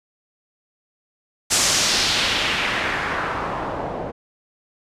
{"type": "noise with low-pass filter sweep", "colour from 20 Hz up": "white", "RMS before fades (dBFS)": -22, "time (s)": [1.5, 4.12], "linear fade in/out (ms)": 20, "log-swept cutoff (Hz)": [7900, 570], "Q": 1.6, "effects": ["resampled to 32000 Hz"]}